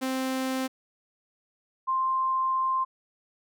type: tone pair in turn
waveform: sawtooth / sine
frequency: 261.6 / 1049.1 Hz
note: C4 / C6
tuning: 0 / +4 cents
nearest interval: 2 octaves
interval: 2404 cents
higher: second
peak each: -23 dBFS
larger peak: neither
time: 0.01-0.68 / 1.87-2.85 s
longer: second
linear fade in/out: 20 ms
effects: none